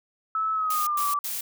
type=tone with pitch glide; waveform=sine; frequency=1303 to 1160.8 Hz; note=E6 to D6; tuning=-20 to -21 cents; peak=-23 dBFS; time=0.35-1.19 s; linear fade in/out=2 ms; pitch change=-201 cents; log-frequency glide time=0.53-1.06 s
type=noise bursts; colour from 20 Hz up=blue; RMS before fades=-31 dBFS; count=3; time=0.7-1.41 s; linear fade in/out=5 ms; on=170 ms; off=100 ms
effects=none